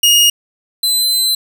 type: tone pair in turn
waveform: sawtooth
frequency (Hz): 2863 / 4049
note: F7 / B7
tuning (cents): +42 / +42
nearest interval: tritone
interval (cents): 600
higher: second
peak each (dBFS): -4 / -9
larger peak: first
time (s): 0.03-0.3 / 0.83-1.35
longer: second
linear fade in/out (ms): 5
effects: none